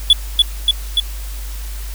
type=tone with echo; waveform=triangle; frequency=3426 Hz; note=A7; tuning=47 cents flat; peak=-3 dBFS; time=0.1-0.13 s; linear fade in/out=2 ms; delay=290 ms; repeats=3; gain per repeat=-2 dB; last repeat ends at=1 s; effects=added 50 Hz sine -24 dBFS peak until 1.94 s + white hiss -36 dBFS RMS until 1.94 s